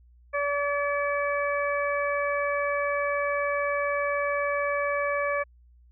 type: harmonic tone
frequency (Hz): 573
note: D5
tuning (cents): -43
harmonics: 1 / 2 / 3 / 4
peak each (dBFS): -27 / -30 / -32 / -33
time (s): 0.33-5.44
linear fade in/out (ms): 20
effects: added 60 Hz sine -53 dBFS peak until 5.91 s